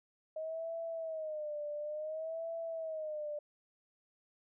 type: tone with vibrato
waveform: sine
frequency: 626 Hz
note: D#5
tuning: 10 cents sharp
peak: -37 dBFS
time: 0.36-3.39 s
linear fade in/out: 5 ms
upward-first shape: sine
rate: 0.57 Hz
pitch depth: 100 cents each way
effects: none